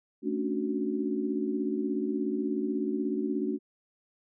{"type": "chord", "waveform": "sine", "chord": "D major seventh", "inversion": "second", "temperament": "equal", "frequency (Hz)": [220, 277.2, 293.7, 370], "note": ["A3", "C#4", "D4", "F#4"], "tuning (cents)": [0, 0, 0, 0], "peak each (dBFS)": -33, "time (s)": [0.22, 3.59], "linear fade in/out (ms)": 50, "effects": []}